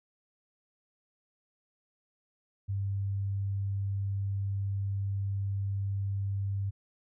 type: tone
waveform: sine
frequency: 98.8 Hz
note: G2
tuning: 14 cents sharp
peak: -29 dBFS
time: 2.68-6.71 s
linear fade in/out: 20 ms
effects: none

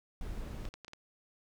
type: noise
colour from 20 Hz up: brown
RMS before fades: -40 dBFS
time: 0.21-0.69 s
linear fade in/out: 2 ms
type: clicks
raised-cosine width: 0.2 ms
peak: -30 dBFS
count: 5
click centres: 0.653 / 0.74 / 0.847 / 0.881 / 0.934 s
effects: none

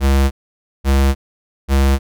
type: tone bursts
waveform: square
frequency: 68.1 Hz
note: C#2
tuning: 30 cents flat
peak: -11 dBFS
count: 3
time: 0-1.99 s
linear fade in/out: 50 ms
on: 310 ms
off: 530 ms
effects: none

